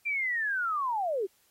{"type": "linear sweep", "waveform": "sine", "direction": "down", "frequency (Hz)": [2390, 355.2], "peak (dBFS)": -27, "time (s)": [0.05, 1.27], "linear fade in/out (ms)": 20, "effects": ["white hiss -67 dBFS RMS until 1.5 s", "AAC 48 kbps"]}